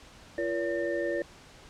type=tone cluster; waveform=sine; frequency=342.2 / 476.9 / 569 / 1807 Hz; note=F4 / A#4 / C#5 / A6; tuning=-35 / +39 / +45 / +46 cents; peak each=-32 / -35 / -31 / -37 dBFS; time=0.38-1.22 s; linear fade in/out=2 ms; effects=pink hiss -52 dBFS RMS until 1.69 s + low-pass 7000 Hz 12 dB/octave